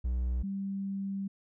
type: tone pair in turn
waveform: triangle / sine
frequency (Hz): 61.74 / 196.01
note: B1 / G3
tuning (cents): 0 / 0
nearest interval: octave + minor sixth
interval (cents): 2000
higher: second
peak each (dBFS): -26 / -32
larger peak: first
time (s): 0.04-0.43 / 0.43-1.28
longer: second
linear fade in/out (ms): 10
effects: none